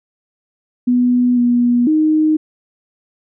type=tone with pitch steps; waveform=sine; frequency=246.5 / 242 / 310.2 Hz; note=B3 / B3 / D#4; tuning=-3 / -35 / -5 cents; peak=-10 dBFS; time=0.87-2.37 s; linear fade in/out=10 ms; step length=500 ms; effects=none